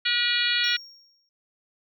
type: harmonic tone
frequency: 481.8 Hz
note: B4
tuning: 43 cents flat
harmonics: 3 / 4 / 5 / 6 / 7 / 8 / 9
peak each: -29 / -29 / -29 / -29 / -29 / -29 / -29 dBFS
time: 0.05-0.77 s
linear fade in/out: 10 ms
type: tone with exponential decay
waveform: triangle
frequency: 5560 Hz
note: F8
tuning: 9 cents flat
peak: -29 dBFS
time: 0.64-1.29 s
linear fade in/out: 1 ms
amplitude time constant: 140 ms
effects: none